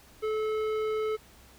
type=tone with tanh clipping; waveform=triangle; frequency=433.3 Hz; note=A4; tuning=27 cents flat; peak=-29 dBFS; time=0.22-1.17 s; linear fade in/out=20 ms; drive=17 dB; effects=added 64 Hz sine -60 dBFS peak until 1.58 s + pink hiss -56 dBFS RMS until 1.58 s